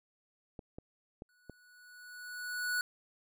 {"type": "clicks", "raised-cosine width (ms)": 2, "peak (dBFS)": -31, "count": 4, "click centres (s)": [0.592, 0.785, 1.221, 1.497]}
{"type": "tone with exponential growth", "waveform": "square", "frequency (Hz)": 1472, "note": "F#6", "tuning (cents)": -9, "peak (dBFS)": -30, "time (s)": [1.29, 2.81], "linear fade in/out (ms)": 1, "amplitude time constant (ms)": 330}
{"effects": []}